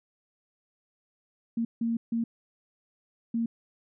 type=tone bursts at uneven times; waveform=sine; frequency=230.7 Hz; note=A#3; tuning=18 cents flat; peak=-25 dBFS; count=4; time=1.57-1.65 / 1.81-1.97 / 2.12-2.24 / 3.34-3.46 s; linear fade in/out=5 ms; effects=none